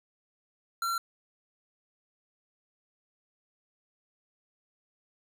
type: tone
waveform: square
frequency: 1364 Hz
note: F6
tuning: 41 cents flat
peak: -29 dBFS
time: 0.82-0.98 s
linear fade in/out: 2 ms
effects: none